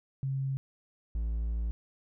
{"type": "tone pair in turn", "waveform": ["sine", "triangle"], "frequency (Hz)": [135, 56.35], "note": ["C#3", "A1"], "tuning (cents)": [-45, 42], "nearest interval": "octave + minor third", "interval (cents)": 1513, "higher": "first", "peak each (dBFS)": [-29, -27], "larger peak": "second", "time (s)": [[0.23, 0.57], [1.15, 1.71]], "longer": "second", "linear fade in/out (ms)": 0, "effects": []}